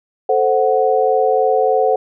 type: chord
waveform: sine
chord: F# diminished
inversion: first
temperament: equal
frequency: 440 / 523.3 / 740 Hz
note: A4 / C5 / F#5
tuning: 0 / 0 / 0 cents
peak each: -16 dBFS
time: 0.29-1.96 s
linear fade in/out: 5 ms
effects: none